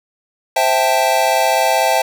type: chord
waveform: square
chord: A minor seventh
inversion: first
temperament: equal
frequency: 523.3 / 659.3 / 784 / 880 Hz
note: C5 / E5 / G5 / A5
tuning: 0 / 0 / 0 / 0 cents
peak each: -21 / -18 / -18 / -19 dBFS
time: 0.56-2.02 s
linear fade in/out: 5 ms
effects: none